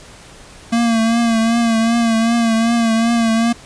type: tone with vibrato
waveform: square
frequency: 229.3 Hz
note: A#3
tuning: 28 cents flat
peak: -13 dBFS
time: 0.72-3.53 s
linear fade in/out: 10 ms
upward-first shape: triangle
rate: 2.6 Hz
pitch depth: 52 cents each way
effects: pink hiss -40 dBFS RMS until 3.65 s + resampled to 22050 Hz